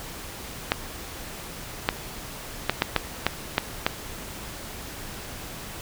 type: clicks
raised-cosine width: 0.3 ms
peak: -3 dBFS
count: 8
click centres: 0.719 / 1.889 / 2.696 / 2.821 / 2.963 / 3.266 / 3.581 / 3.865 s
effects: pink hiss -38 dBFS RMS until 5.81 s